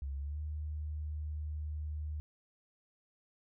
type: tone with pitch glide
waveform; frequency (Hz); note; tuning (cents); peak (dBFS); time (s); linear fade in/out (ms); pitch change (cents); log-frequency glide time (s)
sine; 68.8 to 75.9; C#2 to D#2; -12 to -42; -36; 0.02-2.2; 0; +170; 0.16-0.4
effects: none